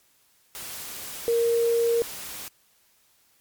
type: tone in noise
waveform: sine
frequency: 466.2 Hz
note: A#4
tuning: in tune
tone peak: -19 dBFS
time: 1.28-2.02 s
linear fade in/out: 0 ms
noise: white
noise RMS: -37 dBFS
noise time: 0.55-2.48 s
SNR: +15 dB
effects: white hiss -63 dBFS RMS until 3.4 s + MP3 96 kbps